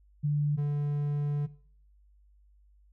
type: tone pair in turn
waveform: sine / triangle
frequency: 146.83 / 145.65 Hz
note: D3 / D3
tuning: 0 / -14 cents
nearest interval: unison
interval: 14 cents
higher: first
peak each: -24 dBFS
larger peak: neither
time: 0.23-0.57 / 0.57-1.47 s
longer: second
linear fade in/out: 20 ms
effects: noise-tail reverb RT60 0.5 s tail -17 dB re dry + added 50 Hz sine -58 dBFS peak until 2.92 s